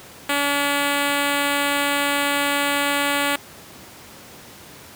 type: tone with notch filter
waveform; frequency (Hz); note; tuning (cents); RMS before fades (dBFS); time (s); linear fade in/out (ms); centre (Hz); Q
5% pulse; 285.2; C#4; +49; -21; 0.29-3.36; 5; 5500; 1.6
effects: pink hiss -42 dBFS RMS until 4.95 s + high-pass 100 Hz 12 dB/octave